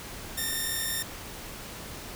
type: tone pair together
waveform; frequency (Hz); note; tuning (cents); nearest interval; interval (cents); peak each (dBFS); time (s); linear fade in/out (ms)
5% pulse; 1794 / 1837; A6 / A#6; +33 / -26; unison; 41; -21; 0.37-1.03; 10
effects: pink hiss -41 dBFS RMS until 2.15 s